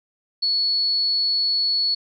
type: tone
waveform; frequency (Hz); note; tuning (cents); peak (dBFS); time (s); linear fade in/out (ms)
sine; 4400; C#8; -14; -18; 0.42-1.95; 10
effects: none